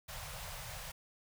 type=band-stop noise; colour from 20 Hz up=pink; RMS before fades=-45 dBFS; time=0.08-0.92 s; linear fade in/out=10 ms; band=160 to 520 Hz; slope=48 dB/octave; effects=none